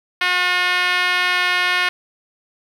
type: tone with band-pass filter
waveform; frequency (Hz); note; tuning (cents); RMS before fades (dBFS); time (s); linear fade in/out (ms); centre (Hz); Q
5% pulse; 360.2; F#4; -46; -18; 0.21-1.89; 5; 1800; 1.1
effects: 8-bit